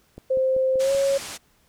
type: click train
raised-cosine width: 2 ms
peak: -25 dBFS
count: 5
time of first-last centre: 0.18-0.949 s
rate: 5.2 Hz
type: tone with pitch glide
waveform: sine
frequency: 523.3 to 550.6 Hz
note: C5 to C#5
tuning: 0 to -12 cents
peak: -18 dBFS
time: 0.3-1.18 s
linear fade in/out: 10 ms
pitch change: +88 cents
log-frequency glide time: 0.78-0.92 s
type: low-pass noise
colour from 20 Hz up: white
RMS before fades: -36 dBFS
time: 0.79-1.38 s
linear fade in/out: 20 ms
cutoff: 9000 Hz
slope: 24 dB/octave
effects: pink hiss -62 dBFS RMS until 1.68 s